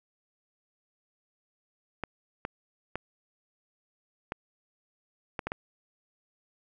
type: clicks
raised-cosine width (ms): 0.5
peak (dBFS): -17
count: 7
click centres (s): 2.037 / 2.451 / 2.956 / 4.321 / 5.392 / 5.47 / 5.519
effects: none